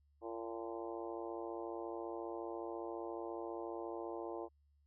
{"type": "harmonic tone with a mistuned harmonic", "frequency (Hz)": 114.5, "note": "A#2", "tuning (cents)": -31, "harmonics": [3, 4, 5, 6, 7, 8, 9], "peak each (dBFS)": [-45, -47, -49, -51, -52, -53, -54], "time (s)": [0.21, 4.49], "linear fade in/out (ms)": 50, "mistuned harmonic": 8, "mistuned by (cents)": -46, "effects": ["added 72 Hz sine -69 dBFS peak until 4.86 s"]}